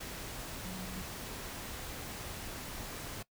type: tone in noise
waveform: sine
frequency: 185 Hz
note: F#3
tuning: in tune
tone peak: -42 dBFS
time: 0.65-1.02 s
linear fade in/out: 10 ms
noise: pink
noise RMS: -43 dBFS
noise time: 0-3.23 s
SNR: -2 dB
effects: noise-tail reverb RT60 0.1 s tail -20 dB re dry